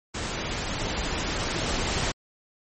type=noise with level ramp; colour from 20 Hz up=pink; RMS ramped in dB=-31 to -26 dBFS; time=0.14-2.12 s; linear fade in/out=10 ms; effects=MP3 32 kbps